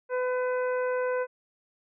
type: harmonic tone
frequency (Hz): 503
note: B4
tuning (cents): +32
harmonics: 1 / 2 / 3 / 4 / 5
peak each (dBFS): -26 / -35 / -36 / -45 / -48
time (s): 0.09-1.27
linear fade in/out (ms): 50
effects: none